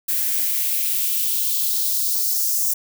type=noise with high-pass filter sweep; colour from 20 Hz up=violet; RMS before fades=-21 dBFS; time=0.08-2.74 s; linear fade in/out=10 ms; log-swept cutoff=1600 to 6400 Hz; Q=2.2; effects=none